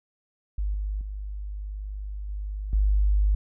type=tone with level steps; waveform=sine; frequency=50.6 Hz; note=G#1; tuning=44 cents flat; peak=-24 / -26 / -31 / -29 / -18 dBFS; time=0.58-3.35 s; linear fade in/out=5 ms; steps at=0.74 / 1.01 / 2.29 / 2.73 s; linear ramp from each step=2 ms; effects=none